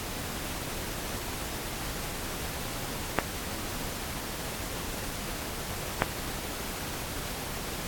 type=clicks; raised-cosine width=0.5 ms; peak=-6 dBFS; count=2; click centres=3.187 / 6.021 s; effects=pink hiss -36 dBFS RMS until 7.87 s + AAC 64 kbps